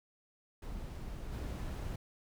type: noise with level steps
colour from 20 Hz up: brown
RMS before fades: -43 / -39 dBFS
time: 0.62-1.96 s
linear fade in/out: 5 ms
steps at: 1.32 s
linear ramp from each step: 2 ms
effects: none